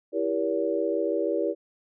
sine chord, E diminished seventh, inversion none, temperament just, 329.6 / 395.6 / 474.7 / 569.6 Hz, E4 / G4 / Bb4 / Db5, 0 / +16 / +31 / +47 cents, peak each -29 dBFS, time 0.12-1.55 s, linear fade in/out 50 ms, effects none

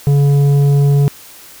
sine tone with tanh clipping, 141.8 Hz, C#3, 40 cents sharp, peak -9 dBFS, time 0.07-1.08 s, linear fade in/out 0 ms, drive 8 dB, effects white hiss -38 dBFS RMS until 1.6 s

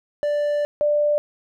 triangle / sine tone pair in turn, 587.3 / 591 Hz, D5 / D5, 0 / +11 cents, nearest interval unison, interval 11 cents, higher second, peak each -17 / -16 dBFS, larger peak second, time 0.23-0.65 / 0.81-1.18 s, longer first, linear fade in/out 0 ms, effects none

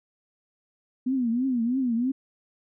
sine tone with vibrato, 246.7 Hz, B3, 2 cents flat, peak -22 dBFS, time 1.06-2.12 s, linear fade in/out 10 ms, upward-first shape triangle, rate 3.1 Hz, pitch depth 170 cents each way, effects none

